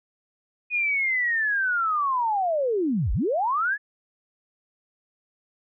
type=linear two-way sweep; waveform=sine; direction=down then up; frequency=2486 to 36.6 to 1747 Hz; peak=-21 dBFS; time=0.7-3.78 s; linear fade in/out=50 ms; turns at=3.13 s; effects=none